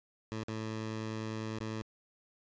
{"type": "tone with dropouts", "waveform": "15% pulse", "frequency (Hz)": 110, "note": "A2", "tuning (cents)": 0, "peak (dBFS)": -30, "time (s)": [0.32, 1.82], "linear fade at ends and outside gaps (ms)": 0, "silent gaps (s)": [[0.436, 0.484], [1.586, 1.604]], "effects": ["resampled to 16000 Hz"]}